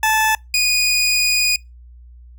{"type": "tone pair in turn", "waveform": "20% pulse", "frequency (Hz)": [873, 2469], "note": ["A5", "D#7"], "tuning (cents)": [-14, -14], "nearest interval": "octave + tritone", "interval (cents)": 1800, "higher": "second", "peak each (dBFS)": -9, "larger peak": "neither", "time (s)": [[0.03, 0.35], [0.54, 1.56]], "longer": "second", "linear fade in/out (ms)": 2, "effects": ["noise-tail reverb RT60 0.2 s tail -25 dB re dry", "added 60 Hz sine -39 dBFS peak until 2.38 s"]}